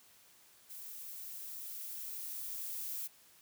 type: noise with level ramp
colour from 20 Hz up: violet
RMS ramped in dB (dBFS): -48 to -40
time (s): 0.69-3.08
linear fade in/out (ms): 20
effects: white hiss -63 dBFS RMS until 3.41 s + high-pass 60 Hz 12 dB/octave